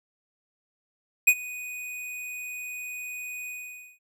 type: tone with ADSR envelope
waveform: square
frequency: 2485 Hz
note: D#7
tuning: 3 cents flat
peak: -13 dBFS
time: 1.27-3.99 s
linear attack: 10 ms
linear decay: 59 ms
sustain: -22 dB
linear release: 510 ms
effects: none